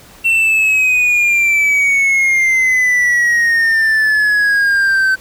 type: exponential sweep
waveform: triangle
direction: down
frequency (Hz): 2711 to 1532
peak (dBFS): -8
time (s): 0.24-5.16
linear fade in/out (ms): 20
effects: pink hiss -41 dBFS RMS until 5.2 s